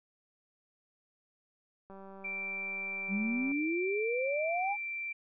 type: click train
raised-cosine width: 1 ms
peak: -37 dBFS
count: 315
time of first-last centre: 1.9-3.519 s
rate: 194 Hz
type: tone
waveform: sine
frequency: 2349 Hz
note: D7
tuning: in tune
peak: -35 dBFS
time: 2.24-5.13 s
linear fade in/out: 10 ms
type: exponential sweep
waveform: sine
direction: up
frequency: 190 to 843 Hz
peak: -30 dBFS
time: 3.08-4.77 s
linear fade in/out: 50 ms
effects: none